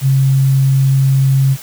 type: tone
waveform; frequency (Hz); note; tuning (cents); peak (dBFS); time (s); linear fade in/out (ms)
sine; 134.8; C#3; -48; -8; 0.01-1.57; 50
effects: white hiss -33 dBFS RMS until 1.62 s